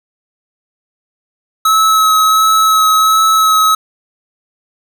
square tone with vibrato, 1290 Hz, E6, 38 cents flat, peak -8 dBFS, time 1.65-3.75 s, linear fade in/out 5 ms, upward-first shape sine, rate 1.4 Hz, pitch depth 14 cents each way, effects none

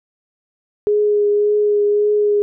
sine tone with vibrato, 415.3 Hz, G#4, in tune, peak -12 dBFS, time 0.87-2.42 s, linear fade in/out 0 ms, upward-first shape triangle, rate 1.8 Hz, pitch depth 17 cents each way, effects none

